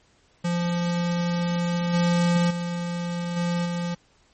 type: tone with level steps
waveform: square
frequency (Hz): 173.4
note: F3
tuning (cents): -12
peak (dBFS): -23 / -19 / -27 / -23 / -26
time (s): 0.44-3.95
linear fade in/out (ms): 10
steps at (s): 1.93 / 2.5 / 3.36 / 3.65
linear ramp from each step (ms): 10
effects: pink hiss -61 dBFS RMS until 4.33 s + MP3 32 kbps